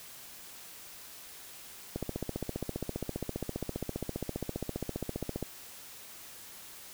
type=click train; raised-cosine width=2 ms; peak=-20 dBFS; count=53; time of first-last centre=1.96-5.427 s; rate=15 Hz; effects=white hiss -49 dBFS RMS until 6.93 s